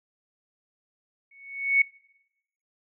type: tone with exponential growth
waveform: sine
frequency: 2217 Hz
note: C#7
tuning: in tune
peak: -14 dBFS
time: 1.31-1.82 s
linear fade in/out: 5 ms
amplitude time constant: 110 ms
effects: noise-tail reverb RT60 0.9 s tail -25 dB re dry